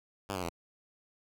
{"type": "tone with pitch steps", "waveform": "5% pulse", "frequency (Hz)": [98.9, 91.75, 85.11], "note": ["G2", "F#2", "F2"], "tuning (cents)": [16, -14, -44], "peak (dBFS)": -23, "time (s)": [0.29, 0.494], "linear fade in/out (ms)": 5, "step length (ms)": 68, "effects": []}